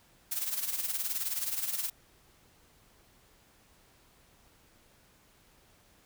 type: noise with tremolo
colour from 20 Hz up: blue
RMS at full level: -31 dBFS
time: 0.31-1.9 s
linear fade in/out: 10 ms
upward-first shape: sine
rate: 19 Hz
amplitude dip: 65%
effects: pink hiss -63 dBFS RMS until 6.05 s